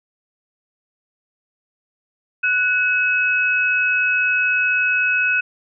sine tone pair together, 1483 / 2564 Hz, F#6 / E7, +4 / -49 cents, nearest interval major sixth, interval 947 cents, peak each -18 dBFS, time 2.43-5.41 s, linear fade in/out 10 ms, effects none

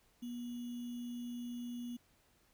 sine tone with sample-and-hold, 241.2 Hz, B3, 41 cents flat, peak -40 dBFS, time 0.22-1.97 s, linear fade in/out 10 ms, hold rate 3150 Hz, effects pink hiss -71 dBFS RMS until 2.53 s

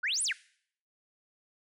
sine exponential two-way sweep, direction up then down, 1355 to 10670 to 1355 Hz, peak -27 dBFS, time 0.03-0.33 s, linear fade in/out 10 ms, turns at 0.23 s, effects noise-tail reverb RT60 0.6 s tail -22 dB re dry + tanh soft clip ceiling -23 dBFS

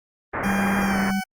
white low-pass noise, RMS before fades -27 dBFS, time 0.33-1.11 s, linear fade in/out 10 ms, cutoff 2000 Hz, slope 48 dB/octave
20% pulse tone with pitch glide, 802 to 752.6 Hz, G5 to F#5, +39 to +29 cents, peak -23 dBFS, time 0.43-1.24 s, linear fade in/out 10 ms, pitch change -110 cents, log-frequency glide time 0.85-0.99 s
sine tone with vibrato, 196 Hz, G3, in tune, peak -21 dBFS, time 0.44-1.21 s, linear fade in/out 20 ms, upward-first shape sine, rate 7 Hz, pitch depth 8 cents each way
effects Opus 24 kbps

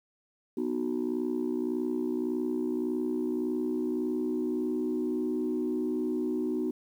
sine chord, B major, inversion none, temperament just, 246.9 / 308.7 / 370.4 Hz, B3 / D#4 / F#4, 0 / -14 / +2 cents, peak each -31 dBFS, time 0.57-6.71 s, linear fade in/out 5 ms, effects tanh soft clip ceiling -22 dBFS + 10-bit

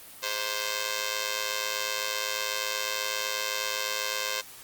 5% pulse tone with amplitude modulation, 523.3 Hz, C5, in tune, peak -13 dBFS, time 0.22-4.42 s, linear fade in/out 20 ms, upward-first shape sine, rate 108 Hz, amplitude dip 90%, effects white hiss -47 dBFS RMS until 4.63 s + Opus 32 kbps

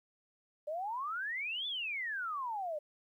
sine exponential two-way sweep, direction up then down, 580 to 3542 to 580 Hz, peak -35 dBFS, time 0.67-2.79 s, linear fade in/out 10 ms, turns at 1.67 s, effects 12-bit

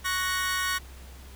sawtooth chord, F# major, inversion second, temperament equal, 1108.7 / 1480 / 1864.7 Hz, C#6 / F#6 / A#6, 0 / 0 / 0 cents, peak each -27 dBFS, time 0.04-0.79 s, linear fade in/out 20 ms, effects added 65 Hz sine -44 dBFS peak until 1.35 s + pink hiss -51 dBFS RMS until 1.35 s

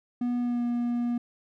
triangle tone with pitch glide, 243.5 to 239.7 Hz, B3 to A#3, -24 to +48 cents, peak -23 dBFS, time 0.21-1.18 s, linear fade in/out 5 ms, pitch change -28 cents, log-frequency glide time 0.4-0.63 s, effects none

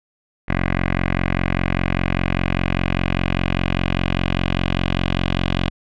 10% pulse tone with low-pass filter sweep, 45 Hz, F#1, 47 cents flat, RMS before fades -20 dBFS, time 0.48-5.7 s, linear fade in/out 10 ms, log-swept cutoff 2100 to 3200 Hz, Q 2.9, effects none

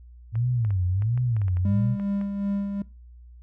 sine tone with vibrato, 105.8 Hz, G#2, 33 cents sharp, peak -21 dBFS, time 0.32-1.97 s, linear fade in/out 50 ms, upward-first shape sine, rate 1.4 Hz, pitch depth 290 cents each way
clicks, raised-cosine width 0.5 ms, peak -29 dBFS, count 11, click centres 0.355 / 0.649 / 0.706 / 1.022 / 1.176 / 1.366 / 1.417 / 1.482 / 1.57 / 1.998 / 2.213 s
triangle tone with tremolo, 200 Hz, G3, 35 cents sharp, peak -21 dBFS, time 1.65-2.82 s, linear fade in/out 2 ms, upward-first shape sine, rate 2.6 Hz, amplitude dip 45%
effects noise-tail reverb RT60 0.3 s tail -21 dB re dry + added 60 Hz sine -44 dBFS peak until 3.42 s

